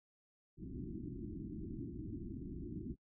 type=low-pass noise; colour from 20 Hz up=white; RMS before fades=-45 dBFS; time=0.57-2.96 s; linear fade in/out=50 ms; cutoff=360 Hz; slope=96 dB/octave; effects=noise-tail reverb RT60 0.1 s tail -25 dB re dry